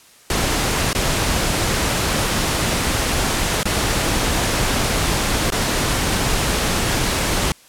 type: noise with dropouts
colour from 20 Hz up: pink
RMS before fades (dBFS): -19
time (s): 0.3-7.52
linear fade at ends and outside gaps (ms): 2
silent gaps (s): 0.931-0.949 / 3.632-3.654 / 5.504-5.521
effects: white hiss -48 dBFS RMS until 7.68 s + low-pass 11000 Hz 12 dB/octave